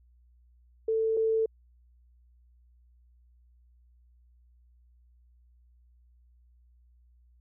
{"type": "tone pair in turn", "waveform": "sine", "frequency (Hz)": [444.6, 444.6], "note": ["A4", "A4"], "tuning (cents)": [18, 18], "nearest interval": "unison", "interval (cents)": 0, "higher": "neither", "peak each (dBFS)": [-24, -23], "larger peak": "second", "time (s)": [[0.88, 1.17], [1.17, 1.46]], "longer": "neither", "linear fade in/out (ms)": 5, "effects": ["added 60 Hz sine -58 dBFS peak until 7.4 s"]}